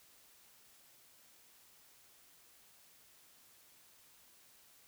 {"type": "silence", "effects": ["white hiss -64 dBFS RMS until 4.87 s"]}